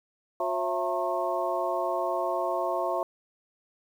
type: harmonic tone with a mistuned harmonic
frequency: 180 Hz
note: F#3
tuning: 47 cents flat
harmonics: 2 / 3 / 4 / 5 / 6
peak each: -34 / -33 / -29 / -34 / -33 dBFS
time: 0.4-3.03 s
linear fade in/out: 2 ms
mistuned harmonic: 4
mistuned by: -130 cents
effects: 9-bit